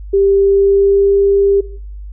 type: tone with pitch glide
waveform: sine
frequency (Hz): 394.4 to 397.8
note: G4 to G4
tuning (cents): +11 to +25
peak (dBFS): -8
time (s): 0.13-1.61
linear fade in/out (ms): 10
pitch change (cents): +14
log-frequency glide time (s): 0.36-1.13
effects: noise-tail reverb RT60 0.6 s tail -19 dB re dry + added 50 Hz sine -26 dBFS peak until 2.12 s